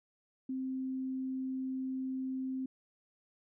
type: tone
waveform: sine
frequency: 261.6 Hz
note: C4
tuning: in tune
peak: -34 dBFS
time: 0.49-2.66 s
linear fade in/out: 5 ms
effects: none